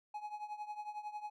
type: tone with tremolo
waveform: triangle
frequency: 840 Hz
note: G#5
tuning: 19 cents sharp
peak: -36 dBFS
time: 0.14-1.3 s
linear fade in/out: 5 ms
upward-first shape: triangle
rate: 11 Hz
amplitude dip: 85%
effects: none